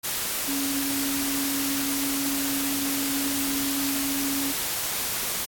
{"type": "tone in noise", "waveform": "sine", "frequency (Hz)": 277.2, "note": "C#4", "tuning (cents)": 0, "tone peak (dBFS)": -27, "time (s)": [0.47, 4.53], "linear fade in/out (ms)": 20, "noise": "white", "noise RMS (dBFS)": -28, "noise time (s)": [0.03, 5.46], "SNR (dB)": -2, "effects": ["AAC 64 kbps"]}